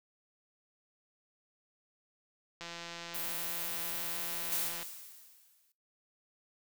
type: click train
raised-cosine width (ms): 0.2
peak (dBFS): -26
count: 378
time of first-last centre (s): 2.61-4.828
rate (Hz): 170
type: noise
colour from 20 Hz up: violet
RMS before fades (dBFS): -38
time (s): 3.14-4.69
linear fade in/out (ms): 10
type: noise with exponential decay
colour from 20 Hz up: blue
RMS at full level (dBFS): -33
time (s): 4.52-5.72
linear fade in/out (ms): 1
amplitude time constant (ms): 260
effects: noise-tail reverb RT60 0.2 s tail -17 dB re dry